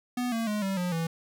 square tone with pitch steps, 246.9 / 227.7 / 210 / 193.71 / 178.67 / 164.79 Hz, B3 / A#3 / G#3 / G3 / F3 / E3, 0 / -40 / +19 / -20 / +40 / 0 cents, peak -28 dBFS, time 0.17-1.07 s, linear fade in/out 5 ms, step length 150 ms, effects none

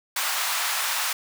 pink high-pass noise, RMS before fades -26 dBFS, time 0.16-1.13 s, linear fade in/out 5 ms, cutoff 860 Hz, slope 24 dB/octave, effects none

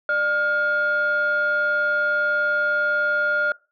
sine tone pair together, 596.4 / 1415 Hz, D5 / F6, +27 / +22 cents, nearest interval octave + minor third, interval 1495 cents, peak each -24 / -18 dBFS, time 0.09-3.52 s, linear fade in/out 2 ms, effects noise-tail reverb RT60 0.3 s tail -23 dB re dry + tanh soft clip ceiling -14 dBFS

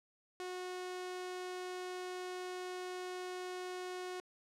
sawtooth tone, 364.8 Hz, F#4, 24 cents flat, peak -37 dBFS, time 0.4-4.2 s, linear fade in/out 0 ms, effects low-pass 9000 Hz 12 dB/octave

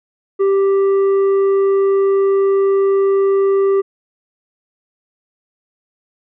triangle tone with tanh clipping, 392 Hz, G4, in tune, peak -12 dBFS, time 0.39-3.82 s, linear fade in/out 20 ms, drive 10 dB, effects none

